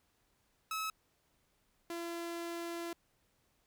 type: tone pair in turn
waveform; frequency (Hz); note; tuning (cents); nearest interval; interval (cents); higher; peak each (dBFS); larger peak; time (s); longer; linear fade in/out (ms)
sawtooth; 1292 / 339.6; E6 / F4; -35 / -48; octave + major seventh; 2313; first; -32 / -35; first; 0.71-0.9 / 1.9-2.93; second; 2
effects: pink hiss -75 dBFS RMS until 3.66 s